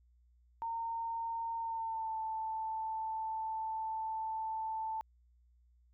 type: tone with pitch glide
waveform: sine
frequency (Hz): 916 to 883.3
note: A#5 to A5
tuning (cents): -31 to +6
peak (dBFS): -35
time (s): 0.62-5.01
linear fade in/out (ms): 0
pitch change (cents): -63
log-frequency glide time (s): 1.58-2.17
effects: added 60 Hz sine -64 dBFS peak until 5.93 s